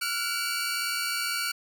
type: tone cluster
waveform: sawtooth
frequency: 1371 / 1451 / 2299 / 4479 Hz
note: F6 / F#6 / D7 / C#8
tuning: -32 / -34 / -37 / +17 cents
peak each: -30 dBFS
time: 0.01-1.52 s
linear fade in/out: 10 ms
effects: none